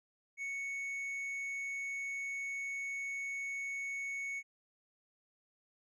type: tone with tanh clipping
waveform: sine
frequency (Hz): 2217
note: C#7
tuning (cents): 0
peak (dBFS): -38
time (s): 0.37-4.43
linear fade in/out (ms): 50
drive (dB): 5
effects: none